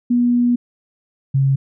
sine tone pair in turn, 242.3 / 135.99 Hz, B3 / C#3, -33 / -33 cents, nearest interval minor seventh, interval 1000 cents, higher first, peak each -12 dBFS, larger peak neither, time 0.1-0.56 / 1.34-1.56 s, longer first, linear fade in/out 10 ms, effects none

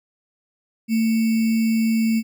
sine tone with sample-and-hold, 224.3 Hz, A3, 34 cents sharp, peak -16 dBFS, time 0.88-2.23 s, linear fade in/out 50 ms, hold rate 2450 Hz, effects none

